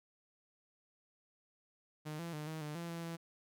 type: tone with pitch steps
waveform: sawtooth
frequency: 152.8 / 169 / 151.2 / 158.1 / 150.1 / 169.8 / 167.9 / 166.9 Hz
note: D#3 / E3 / D#3 / D#3 / D3 / F3 / E3 / E3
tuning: -31 / +43 / -49 / +28 / +38 / -48 / +32 / +22 cents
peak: -37 dBFS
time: 2.05-3.17 s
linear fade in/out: 20 ms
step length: 140 ms
effects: none